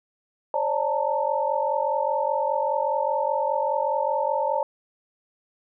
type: tone cluster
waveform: sine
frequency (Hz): 539 / 588 / 874 / 919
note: C#5 / D5 / A5 / A#5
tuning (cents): -49 / +2 / -12 / -25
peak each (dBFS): -27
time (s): 0.54-4.63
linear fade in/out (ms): 2
effects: none